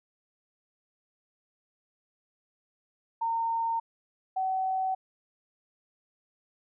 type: tone pair in turn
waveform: sine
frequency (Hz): 915 / 757.1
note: A#5 / F#5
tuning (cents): -32 / +40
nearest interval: minor third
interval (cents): 328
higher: first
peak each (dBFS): -26 / -26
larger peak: neither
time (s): 3.21-3.8 / 4.36-4.95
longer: neither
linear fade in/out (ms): 10
effects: none